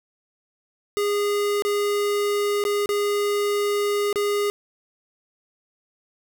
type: tone with dropouts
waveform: square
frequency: 410 Hz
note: G#4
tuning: 22 cents flat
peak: -21 dBFS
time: 0.97-4.5 s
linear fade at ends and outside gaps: 0 ms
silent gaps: 1.622-1.65 / 2.639-2.651 / 2.859-2.891 / 4.128-4.158 s
effects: none